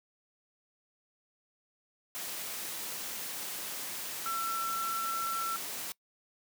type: tone in noise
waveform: sine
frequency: 1343 Hz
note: E6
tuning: 32 cents sharp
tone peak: -32 dBFS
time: 4.26-5.56 s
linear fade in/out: 0 ms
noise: white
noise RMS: -39 dBFS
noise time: 2.15-5.92 s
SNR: +4 dB
effects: noise-tail reverb RT60 0.1 s tail -23 dB re dry + high-pass 150 Hz 12 dB/octave